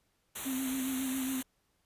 white band-stop noise, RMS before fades -39 dBFS, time 0.35-1.43 s, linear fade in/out 10 ms, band 4100 to 6000 Hz, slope 96 dB/octave
sine tone with vibrato, 263 Hz, C4, 9 cents sharp, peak -32 dBFS, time 0.45-1.42 s, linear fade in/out 20 ms, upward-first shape sine, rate 7.3 Hz, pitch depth 35 cents each way
effects pink hiss -75 dBFS RMS until 1.85 s + resampled to 32000 Hz

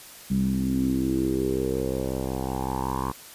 10% pulse tone with low-pass filter sweep, 65.41 Hz, C2, in tune, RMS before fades -26 dBFS, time 0.3-3.12 s, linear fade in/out 10 ms, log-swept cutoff 190 to 1100 Hz, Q 5.3, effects white hiss -45 dBFS RMS until 3.34 s + resampled to 32000 Hz

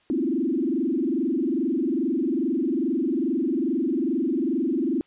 sine tone with frequency modulation, 293.7 Hz, D4, in tune, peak -21 dBFS, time 0.1-5.01 s, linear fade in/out 0 ms, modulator 22.4 Hz, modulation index 2.6, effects white hiss -62 dBFS RMS until 5.06 s + resampled to 8000 Hz

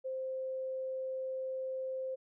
sine tone, 523 Hz, C5, 1 cent flat, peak -35 dBFS, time 0.04-2.16 s, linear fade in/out 20 ms, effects none

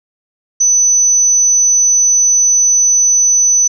sine tone, 6000 Hz, F#8, 23 cents sharp, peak -7 dBFS, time 0.6-3.68 s, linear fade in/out 10 ms, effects none

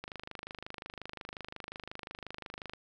click train, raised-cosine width 0.3 ms, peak -25 dBFS, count 70, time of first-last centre 0.04-2.735 s, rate 25.6 Hz, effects none

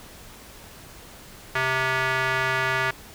square tone with band-pass filter, 130.81 Hz, C3, in tune, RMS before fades -24 dBFS, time 1.55-2.91 s, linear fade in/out 5 ms, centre 1700 Hz, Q 1.8, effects pink hiss -45 dBFS RMS until 3.14 s

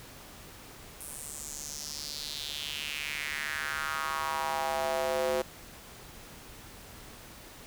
square tone with high-pass filter sweep, 73.7 Hz, D2, 7 cents sharp, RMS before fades -34 dBFS, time 1-5.42 s, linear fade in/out 5 ms, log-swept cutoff 10000 to 460 Hz, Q 3.5, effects pink hiss -49 dBFS RMS until 7.66 s

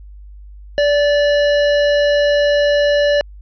square tone, 581 Hz, D5, 19 cents flat, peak -12 dBFS, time 0.78-3.21 s, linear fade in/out 0 ms, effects added 50 Hz sine -34 dBFS peak until 3.41 s + resampled to 11025 Hz

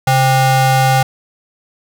square ring-modulated tone, 329.6 Hz, E4, in tune, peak -7 dBFS, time 0.07-1.03 s, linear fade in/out 5 ms, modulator 463 Hz, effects none

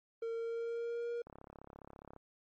triangle tone with pitch glide, 457.8 to 472.9 Hz, A#4 to A#4, -31 to +25 cents, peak -34 dBFS, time 0.22-1.22 s, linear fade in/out 5 ms, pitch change +56 cents, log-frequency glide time 0.32-1.11 s
click train, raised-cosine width 1 ms, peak -37 dBFS, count 32, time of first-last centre 1.27-2.163 s, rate 34.7 Hz
effects MP3 32 kbps

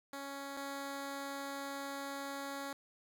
10% pulse tone pair in turn, 277.8 / 277.8 Hz, C#4 / C#4, +4 / +4 cents, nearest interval unison, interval 0 cents, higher neither, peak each -34 / -32 dBFS, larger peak second, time 0.13-0.57 / 0.57-2.73 s, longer second, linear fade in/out 2 ms, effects none

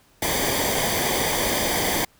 pink noise with comb filter, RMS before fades -23 dBFS, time 0.22-2.05 s, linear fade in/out 5 ms, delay 0.74 ms, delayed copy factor -0.7, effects pink hiss -58 dBFS RMS until 2.19 s

